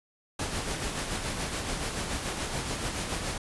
pink noise with tremolo, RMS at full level -31 dBFS, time 0.39-3.38 s, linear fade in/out 5 ms, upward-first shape sine, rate 7 Hz, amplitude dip 40%, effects resampled to 24000 Hz

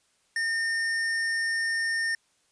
sine tone with tanh clipping, 1821 Hz, A#6, 41 cents flat, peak -27 dBFS, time 0.36-2.15 s, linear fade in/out 2 ms, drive 17 dB, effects white hiss -68 dBFS RMS until 2.51 s + resampled to 22050 Hz

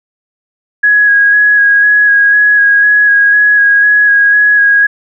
sine tone with vibrato, 1661.2 Hz, G#6, in tune, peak -4 dBFS, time 0.83-4.87 s, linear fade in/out 10 ms, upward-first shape square, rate 2 Hz, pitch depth 15 cents each way, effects none

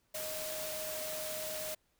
sine tone in noise, 622.3 Hz, D#5, in tune, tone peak -41 dBFS, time 0.14-1.75 s, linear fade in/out 10 ms, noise white, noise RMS -41 dBFS, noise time 0.14-1.75 s, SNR -3 dB, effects pink hiss -75 dBFS RMS until 1.99 s

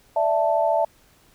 sine chord, D suspended second, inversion none, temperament just, 587.3 / 660.7 / 881 Hz, D5 / E5 / A5, 0 / +4 / +2 cents, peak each -24 / -20 / -23 dBFS, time 0.16-0.85 s, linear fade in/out 5 ms, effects pink hiss -57 dBFS RMS until 1.34 s

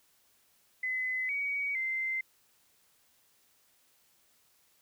sine tone with pitch steps, 2026 / 2257 / 2078 Hz, B6 / C#7 / C7, +44 / +31 / -12 cents, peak -30 dBFS, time 0.83-2.21 s, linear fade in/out 5 ms, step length 460 ms, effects white hiss -68 dBFS RMS until 4.81 s

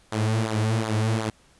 sawtooth tone with flanger, 110 Hz, A2, in tune, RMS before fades -24 dBFS, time 0.12-1.3 s, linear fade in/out 5 ms, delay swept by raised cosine 0.36 to 6.16 ms, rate 2.7 Hz, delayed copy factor -0.7, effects pink hiss -58 dBFS RMS until 1.59 s + resampled to 24000 Hz

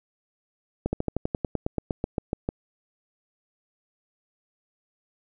slowing click train, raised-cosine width 2 ms, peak -12 dBFS, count 16, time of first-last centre 0.86-2.489 s, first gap 70 ms, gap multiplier 1.06, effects none

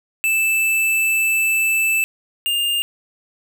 square tone pair in turn, 2639 / 2810 Hz, E7 / F7, +1 / +10 cents, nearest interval minor second, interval 109 cents, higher second, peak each -16 / -18 dBFS, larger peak first, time 0.24-2.04 / 2.46-2.82 s, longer first, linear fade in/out 0 ms, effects none

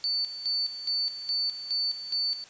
sine tone with tremolo, 4500 Hz, C#8, 25 cents sharp, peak -25 dBFS, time 0.04-2.44 s, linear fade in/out 0 ms, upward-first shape square, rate 2.4 Hz, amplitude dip 70%, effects white hiss -52 dBFS RMS until 2.49 s + resampled to 16000 Hz

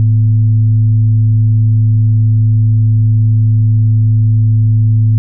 sine tone with frequency modulation, 109.4 Hz, A2, 9 cents flat, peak -6 dBFS, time 0-5.18 s, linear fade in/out 0 ms, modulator 137 Hz, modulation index 0.23, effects none

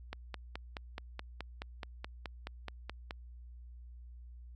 click train, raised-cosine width 0.3 ms, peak -24 dBFS, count 15, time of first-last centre 0.13-3.109 s, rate 4.7 Hz, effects added 60 Hz sine -48 dBFS peak until 4.55 s

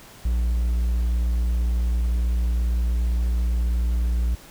triangle tone, 59 Hz, A#1, 22 cents sharp, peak -17 dBFS, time 0.25-4.35 s, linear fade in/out 5 ms, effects pink hiss -46 dBFS RMS until 4.5 s

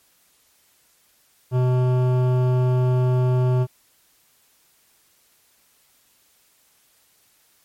sine tone with hard clipping, 126.3 Hz, B2, 39 cents sharp, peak -18 dBFS, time 1.51-3.67 s, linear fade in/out 50 ms, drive 14 dB, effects white hiss -60 dBFS RMS until 7.64 s + MP3 64 kbps

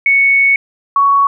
sine tone pair in turn, 2217 / 1117.5 Hz, C#7 / C#6, 0 / +14 cents, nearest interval octave, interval 1186 cents, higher first, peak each -7 dBFS, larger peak neither, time 0.06-0.56 / 0.96-1.27 s, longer first, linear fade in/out 2 ms, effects none

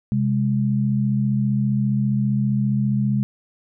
sine tone pair together, 130.6 / 205.6 Hz, C3 / G#3, -3 / -17 cents, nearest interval minor sixth, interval 786 cents, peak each -20 dBFS, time 0.12-3.23 s, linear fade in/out 0 ms, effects none

